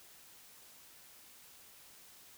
silence, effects white hiss -58 dBFS RMS until 2.37 s

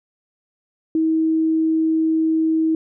sine tone, 320 Hz, D#4, 49 cents sharp, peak -15 dBFS, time 0.95-2.75 s, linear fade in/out 2 ms, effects none

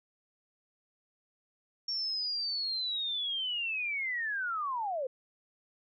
sine linear sweep, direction down, 5520 to 493.9 Hz, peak -31 dBFS, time 1.88-5.07 s, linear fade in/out 5 ms, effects none

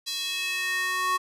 square tone with high-pass filter sweep, 369.3 Hz, F#4, 3 cents flat, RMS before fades -28 dBFS, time 0.06-1.18 s, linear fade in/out 20 ms, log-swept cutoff 4200 to 1100 Hz, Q 2.9, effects resampled to 32000 Hz

